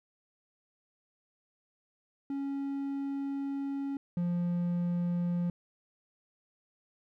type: tone pair in turn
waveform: triangle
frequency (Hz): 277.2 / 174.63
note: C#4 / F3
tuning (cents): 0 / 0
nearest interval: minor sixth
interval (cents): 800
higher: first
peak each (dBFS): -30 / -26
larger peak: second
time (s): 2.3-3.97 / 4.17-5.5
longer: first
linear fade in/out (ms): 2
effects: none